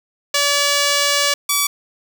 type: tone pair in turn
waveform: 5% pulse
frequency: 573 / 1146 Hz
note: D5 / D6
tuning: -43 / -43 cents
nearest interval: octave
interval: 1200 cents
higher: second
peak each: -3 dBFS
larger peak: neither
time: 0.34-1.34 / 1.49-1.67 s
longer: first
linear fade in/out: 5 ms
effects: none